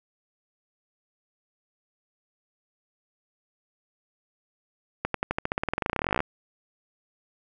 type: accelerating click train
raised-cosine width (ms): 0.5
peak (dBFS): -10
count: 29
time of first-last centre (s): 5.05-6.204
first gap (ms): 93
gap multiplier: 0.93
effects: none